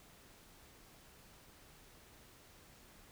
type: silence
effects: pink hiss -61 dBFS RMS until 3.11 s